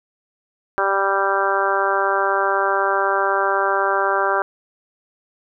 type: harmonic tone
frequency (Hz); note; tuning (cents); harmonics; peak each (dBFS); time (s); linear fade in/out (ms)
196; G3; 0; 2 / 3 / 4 / 5 / 6 / 7 / 8; -24 / -24 / -24 / -24 / -24 / -24 / -24; 0.78-4.42; 0
effects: none